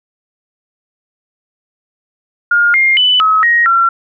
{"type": "tone with pitch steps", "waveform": "sine", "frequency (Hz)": [1418, 2120, 2993, 1282, 1882, 1362], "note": ["F6", "C7", "F#7", "E6", "A#6", "F6"], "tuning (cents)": [26, 22, 19, -49, 16, -44], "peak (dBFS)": -7, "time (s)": [2.51, 3.89], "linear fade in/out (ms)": 5, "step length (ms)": 230, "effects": []}